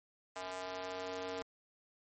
square tone with high-pass filter sweep, 92.5 Hz, F#2, in tune, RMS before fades -42 dBFS, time 0.36-1.42 s, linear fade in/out 0 ms, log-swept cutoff 720 to 440 Hz, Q 1.7, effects MP3 32 kbps

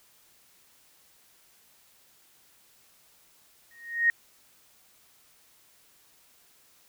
sine tone with exponential growth, 1864.7 Hz, A#6, in tune, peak -16 dBFS, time 3.71-4.1 s, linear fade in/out 1 ms, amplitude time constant 84 ms, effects white hiss -61 dBFS RMS until 6.88 s

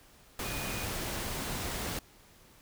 sine tone in noise, 2464 Hz, D#7, 17 cents flat, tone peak -43 dBFS, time 0.44-0.85 s, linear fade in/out 2 ms, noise pink, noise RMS -36 dBFS, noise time 0.39-1.99 s, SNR -10 dB, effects pink hiss -59 dBFS RMS until 2.61 s

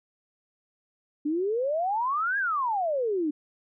sine exponential two-way sweep, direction up then down, 286.6 to 1670 to 286.6 Hz, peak -24 dBFS, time 1.25-3.31 s, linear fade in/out 10 ms, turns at 2.38 s, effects none

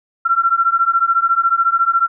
sine beating tone pair, 1353 / 1367 Hz, E6 / F6, +45 / -37 cents, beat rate 14 Hz, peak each -15 dBFS, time 0.25-2.08 s, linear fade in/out 10 ms, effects none

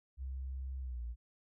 sine tone with pitch glide, 65.8 to 58.62 Hz, C2 to A#1, +10 to +10 cents, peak -38 dBFS, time 0.17-1.16 s, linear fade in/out 50 ms, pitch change -200 cents, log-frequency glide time 0.8-1.03 s, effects none

